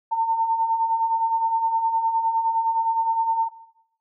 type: beating tone pair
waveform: sine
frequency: 897 / 906.7 Hz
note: A5 / A#5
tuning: +33 / -48 cents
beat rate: 9.7 Hz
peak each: -27 / -19 dBFS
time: 0.11-3.49 s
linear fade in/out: 20 ms
effects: noise-tail reverb RT60 0.8 s tail -17 dB re dry